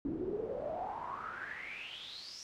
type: noise with band-pass filter sweep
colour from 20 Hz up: brown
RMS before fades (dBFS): -41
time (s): 0.05-2.43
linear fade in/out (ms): 0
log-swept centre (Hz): 280 to 5700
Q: 9.7
effects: none